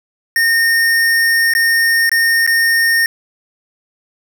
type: tone with dropouts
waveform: square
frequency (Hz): 1835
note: A#6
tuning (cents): -28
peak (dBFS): -11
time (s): 0.36-3.06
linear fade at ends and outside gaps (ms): 1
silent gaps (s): 1.537-1.55 / 2.094-2.116 / 2.465-2.475
effects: none